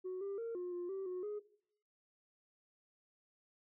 sine tone with pitch steps, 369.9 / 396.7 / 460.7 / 357.6 / 352.4 / 386.4 / 364.6 / 417.5 Hz, F#4 / G4 / A#4 / F4 / F4 / G4 / F#4 / G#4, 0 / +21 / -20 / +41 / +16 / -25 / -25 / +9 cents, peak -37 dBFS, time 0.04-1.4 s, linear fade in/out 20 ms, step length 170 ms, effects noise-tail reverb RT60 0.7 s tail -20 dB re dry + tanh soft clip ceiling -37 dBFS

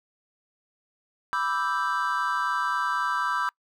triangle chord, E minor seventh, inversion second, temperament equal, 987.8 / 1174.7 / 1318.5 / 1568 Hz, B5 / D6 / E6 / G6, 0 / 0 / 0 / 0 cents, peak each -28 dBFS, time 1.33-3.49 s, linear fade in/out 0 ms, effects noise-tail reverb RT60 0.1 s tail -25 dB re dry

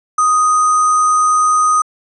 sine tone with sample-and-hold, 1244.5 Hz, D#6, in tune, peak -9 dBFS, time 0.18-1.82 s, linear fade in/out 5 ms, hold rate 7350 Hz, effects resampled to 22050 Hz

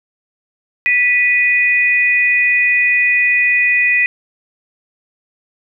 sine tone pair together, 1966 / 2479 Hz, B6 / D#7, -8 / -7 cents, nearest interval major third, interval 401 cents, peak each -13 dBFS, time 0.86-4.06 s, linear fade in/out 0 ms, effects none

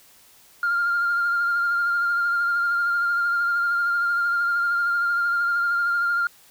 sine tone with vibrato, 1400 Hz, F6, 4 cents sharp, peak -18 dBFS, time 0.63-6.27 s, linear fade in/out 2 ms, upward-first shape sine, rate 13 Hz, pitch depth 22 cents each way, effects tanh soft clip ceiling -16 dBFS + white hiss -53 dBFS RMS until 6.5 s

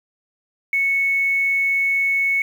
sine tone with quantisation, 2209 Hz, C#7, 7 cents flat, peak -16 dBFS, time 0.73-2.42 s, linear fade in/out 2 ms, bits 7, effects none

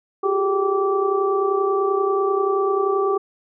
sine tone cluster, 362.3 / 394.9 / 425.2 / 774 / 1162 Hz, F#4 / G4 / G#4 / G5 / D6, -36 / +13 / +41 / -22 / -19 cents, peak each -28 / -19 / -28 / -28 / -24 dBFS, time 0.23-3.18 s, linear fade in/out 10 ms, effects none

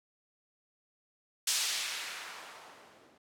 violet noise with low-pass filter sweep, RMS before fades -38 dBFS, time 1.47-3.18 s, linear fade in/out 5 ms, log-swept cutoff 5600 to 330 Hz, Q 0.83, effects none

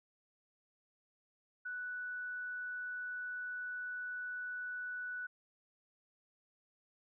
sine tone, 1482 Hz, F#6, 2 cents sharp, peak -39 dBFS, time 1.65-5.27 s, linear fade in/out 10 ms, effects none

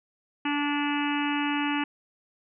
harmonic tone, 290.5 Hz, D4, 19 cents flat, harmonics 1 / 3 / 4 / 5 / 6 / 7 / 8 / 9 / 10, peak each -27 / -32 / -37 / -37 / -37 / -39 / -39 / -35 / -37 dBFS, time 0.45-1.84 s, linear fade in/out 5 ms, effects none

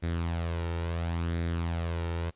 sawtooth tone with flanger, 84.2 Hz, E2, 37 cents sharp, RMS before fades -31 dBFS, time 0.02-2.31 s, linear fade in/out 20 ms, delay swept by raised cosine 0.51 to 2.21 ms, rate 0.72 Hz, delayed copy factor +0.5, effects pink hiss -69 dBFS RMS until 2.35 s + resampled to 8000 Hz

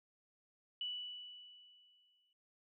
sine tone with exponential decay, 2960 Hz, F#7, in tune, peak -37 dBFS, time 0.81-2.33 s, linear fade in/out 2 ms, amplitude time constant 330 ms, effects none

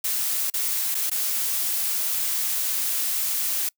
blue noise with dropouts, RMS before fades -25 dBFS, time 0.04-3.69 s, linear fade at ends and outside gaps 5 ms, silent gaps 0.501-0.538 / 0.946-0.95 / 1.099-1.113 s, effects noise-tail reverb RT60 0.1 s tail -25 dB re dry

